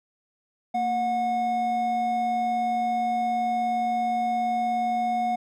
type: tone pair together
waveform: triangle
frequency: 229.3 / 727 Hz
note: A#3 / F#5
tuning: -28 / -31 cents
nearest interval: octave + minor sixth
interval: 1997 cents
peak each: -30 / -21 dBFS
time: 0.74-5.36 s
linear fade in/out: 10 ms
effects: none